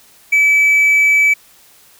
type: tone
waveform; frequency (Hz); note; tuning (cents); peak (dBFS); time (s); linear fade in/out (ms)
triangle; 2300; D7; -37; -6; 0.32-1.34; 10
effects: tanh soft clip ceiling -2 dBFS + white hiss -47 dBFS RMS until 1.99 s